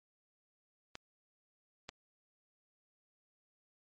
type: clicks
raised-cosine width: 0.2 ms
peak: -25 dBFS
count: 2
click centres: 0.954 / 1.891 s
effects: MP3 32 kbps